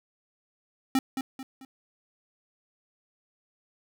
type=tone with echo; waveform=square; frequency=264.8 Hz; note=C4; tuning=21 cents sharp; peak=-21 dBFS; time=0.95-0.99 s; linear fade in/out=2 ms; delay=220 ms; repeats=3; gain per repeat=-8 dB; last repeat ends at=1.65 s; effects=none